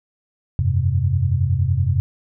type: chord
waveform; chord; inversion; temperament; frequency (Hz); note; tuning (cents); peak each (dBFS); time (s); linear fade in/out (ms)
sine; F suspended second; none; equal; 87.31 / 98 / 130.81; F2 / G2 / C3; 0 / 0 / 0; -20; 0.59-2; 0
effects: none